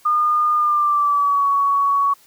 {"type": "tone with pitch glide", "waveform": "sine", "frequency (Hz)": [1216, 1121.5], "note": ["D#6", "C#6"], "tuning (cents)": [-40, 20], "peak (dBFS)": -14, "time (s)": [0.05, 2.14], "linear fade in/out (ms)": 10, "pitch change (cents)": -140, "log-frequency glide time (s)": [0.55, 1.46], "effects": ["white hiss -52 dBFS RMS until 2.26 s"]}